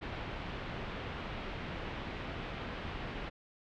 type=low-pass noise; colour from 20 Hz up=pink; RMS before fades=-41 dBFS; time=0.01-3.3 s; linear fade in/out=20 ms; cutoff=3300 Hz; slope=24 dB/octave; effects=none